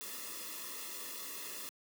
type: noise with comb filter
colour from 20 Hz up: white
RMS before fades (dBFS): -44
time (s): 0.01-1.69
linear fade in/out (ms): 0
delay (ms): 1.3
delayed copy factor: -0.95
effects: high-pass 200 Hz 12 dB/octave